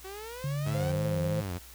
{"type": "exponential sweep", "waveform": "sawtooth", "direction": "up", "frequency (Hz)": [372.8, 784], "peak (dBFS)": -36, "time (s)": [0.04, 0.92], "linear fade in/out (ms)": 10}
{"type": "tone with pitch glide", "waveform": "sine", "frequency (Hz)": [143.2, 158.89], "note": ["D3", "D#3"], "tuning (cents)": [-43, 37], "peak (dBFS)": -29, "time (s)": [0.44, 1.41], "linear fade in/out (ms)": 2, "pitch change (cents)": 180, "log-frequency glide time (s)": [0.68, 1.15]}
{"type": "tone with vibrato", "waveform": "sawtooth", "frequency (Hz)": 98, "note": "G2", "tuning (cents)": 0, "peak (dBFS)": -29, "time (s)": [0.65, 1.59], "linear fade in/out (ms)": 20, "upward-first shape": "triangle", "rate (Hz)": 3.1, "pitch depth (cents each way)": 220}
{"type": "tone with tremolo", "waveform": "sine", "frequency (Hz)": 526, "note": "C5", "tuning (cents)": 9, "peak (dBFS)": -31, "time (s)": [0.74, 1.41], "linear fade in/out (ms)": 10, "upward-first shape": "square", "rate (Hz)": 16, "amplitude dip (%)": 25}
{"effects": ["added 60 Hz sine -51 dBFS peak until 1.74 s", "white hiss -51 dBFS RMS until 1.74 s"]}